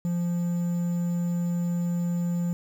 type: tone with quantisation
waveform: triangle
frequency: 173.6 Hz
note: F3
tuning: 10 cents flat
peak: -22 dBFS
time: 0.05-2.53 s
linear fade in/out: 0 ms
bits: 8
effects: none